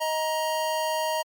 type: tone pair together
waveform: square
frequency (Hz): 628 / 941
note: D#5 / A#5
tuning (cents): +16 / +16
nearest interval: perfect fifth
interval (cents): 700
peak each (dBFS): -28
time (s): 0-1.23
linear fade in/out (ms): 20
effects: MP3 96 kbps